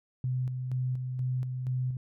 sine tone with tremolo, 127.5 Hz, C3, 44 cents flat, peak -27 dBFS, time 0.24-1.97 s, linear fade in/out 2 ms, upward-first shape square, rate 2.1 Hz, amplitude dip 40%, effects none

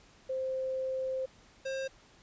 sine / square tone pair in turn, 523.3 / 533.4 Hz, C5 / C5, 0 / +33 cents, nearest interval unison, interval 33 cents, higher second, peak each -31 / -34 dBFS, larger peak first, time 0.29-1.26 / 1.65-1.88 s, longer first, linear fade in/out 10 ms, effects pink hiss -60 dBFS RMS until 2.22 s + resampled to 16000 Hz

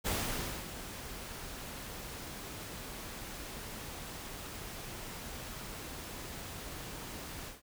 pink noise with ADSR envelope, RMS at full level -33 dBFS, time 0.04-7.62 s, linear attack 29 ms, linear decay 580 ms, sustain -11 dB, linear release 160 ms, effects none

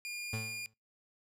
sawtooth tone, 2418 Hz, D7, 50 cents sharp, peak -35 dBFS, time 0.05-0.66 s, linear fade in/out 0 ms
35% pulse tone with exponential decay, 110.3 Hz, A2, 5 cents sharp, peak -32 dBFS, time 0.33-0.74 s, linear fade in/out 5 ms, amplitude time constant 89 ms
effects noise-tail reverb RT60 0.2 s tail -24 dB re dry + low-pass 12000 Hz 12 dB/octave

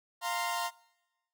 sawtooth chord, F suspended fourth, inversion none, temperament equal with one note detuned, 698.5 / 923.8 / 1046.5 Hz, F5 / Bb5 / C6, 0 / -16 / 0 cents, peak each -32 dBFS, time 0.21-0.71 s, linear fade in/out 50 ms, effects noise-tail reverb RT60 1.0 s tail -23 dB re dry

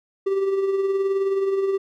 triangle tone with tremolo, 390 Hz, G4, 9 cents flat, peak -15 dBFS, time 0.26-1.78 s, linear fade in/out 10 ms, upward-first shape triangle, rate 19 Hz, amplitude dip 50%, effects none

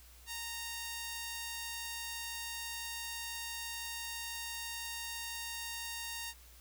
sawtooth tone with high-pass filter, 926 Hz, A#5, 12 cents flat, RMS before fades -42 dBFS, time 0.26-6.34 s, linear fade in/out 50 ms, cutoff 2200 Hz, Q 0.52, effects added 60 Hz sine -57 dBFS peak until 6.6 s + white hiss -60 dBFS RMS until 6.6 s

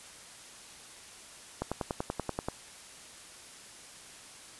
click train, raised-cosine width 1 ms, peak -17 dBFS, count 10, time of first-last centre 1.62-2.485 s, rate 10.4 Hz, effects white hiss -50 dBFS RMS until 4.59 s + resampled to 24000 Hz

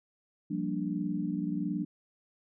sine chord, G minor seventh, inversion third, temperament equal, 174.61 / 196 / 233.1 / 293.7 Hz, F3 / G3 / Bb3 / D4, 0 / 0 / 0 / 0 cents, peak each -35 / -35 / -38 / -34 dBFS, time 0.5-1.85 s, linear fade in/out 10 ms, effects none

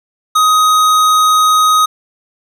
sine tone with hard clipping, 1255 Hz, D#6, 15 cents sharp, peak -9 dBFS, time 0.35-1.86 s, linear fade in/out 10 ms, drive 16 dB, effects none

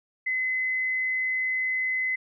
sine tone, 2035 Hz, C7, 49 cents flat, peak -24 dBFS, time 0.26-2.16 s, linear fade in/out 10 ms, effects none

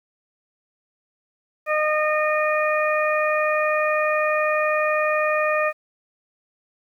harmonic tone, 612 Hz, D#5, 29 cents flat, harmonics 1 / 2 / 3 / 4, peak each -21 / -24 / -26 / -27 dBFS, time 1.66-5.73 s, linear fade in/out 50 ms, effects 9-bit

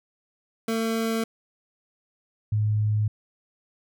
25% pulse / sine tone pair in turn, 225.4 / 106.37 Hz, A3 / G#2, +42 / +42 cents, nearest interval octave + minor second, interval 1300 cents, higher first, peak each -20 dBFS, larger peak neither, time 0.68-1.24 / 2.52-3.08 s, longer neither, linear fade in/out 5 ms, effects none

